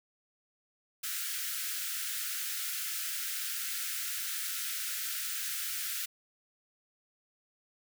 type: high-pass noise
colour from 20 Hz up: white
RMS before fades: -36 dBFS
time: 1.03-6.06 s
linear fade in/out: 10 ms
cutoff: 1300 Hz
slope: 96 dB/octave
effects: none